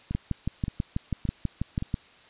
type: two click trains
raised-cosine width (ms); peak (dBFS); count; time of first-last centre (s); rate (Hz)
5; -14 / -18; 12 / 4; 0.15-1.942 / 0.11-1.824; 6.14 / 1.75
effects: white hiss -54 dBFS RMS until 2.29 s + resampled to 8000 Hz